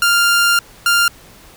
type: tone bursts at uneven times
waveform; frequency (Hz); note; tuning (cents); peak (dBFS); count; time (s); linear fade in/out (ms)
sawtooth; 1396.9; F6; 0; -7; 2; 0.02-0.59 / 0.86-1.08; 2
effects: pink hiss -43 dBFS RMS until 1.56 s